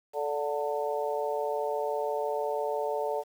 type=harmonic tone with a mistuned harmonic; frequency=145.9 Hz; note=D3; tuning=11 cents flat; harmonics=3 / 4 / 5 / 6; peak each=-32 / -32 / -36 / -35 dBFS; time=0.13-3.24 s; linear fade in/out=50 ms; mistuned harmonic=6; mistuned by=+39 cents; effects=9-bit